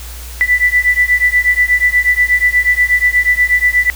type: beating tone pair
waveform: sine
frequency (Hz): 1975.5 / 1983.8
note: B6 / B6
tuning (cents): 0 / +7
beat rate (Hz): 8.3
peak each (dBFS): -12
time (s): 0.41-3.9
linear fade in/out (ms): 0
effects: added 60 Hz sine -27 dBFS peak until 3.95 s + white hiss -33 dBFS RMS until 3.95 s